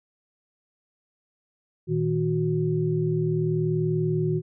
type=tone cluster; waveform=sine; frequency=117.1 / 157.7 / 366.8 Hz; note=A#2 / D#3 / F#4; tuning=+8 / +24 / -15 cents; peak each=-29 / -24 / -26 dBFS; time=1.87-4.42 s; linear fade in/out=50 ms; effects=none